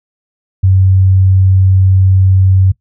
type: tone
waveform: sine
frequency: 94.7 Hz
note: F#2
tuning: 41 cents sharp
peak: -5 dBFS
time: 0.63-2.72 s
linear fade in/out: 10 ms
effects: noise-tail reverb RT60 0.1 s tail -18 dB re dry